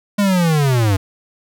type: linear sweep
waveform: square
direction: down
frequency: 207.8 to 92.5 Hz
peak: -13 dBFS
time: 0.18-0.97 s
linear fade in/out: 10 ms
effects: none